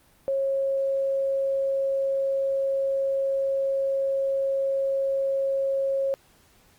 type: tone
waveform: sine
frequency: 544 Hz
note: C#5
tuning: 33 cents flat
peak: -22 dBFS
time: 0.28-6.14 s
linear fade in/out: 0 ms
effects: pink hiss -59 dBFS RMS until 6.78 s + Opus 32 kbps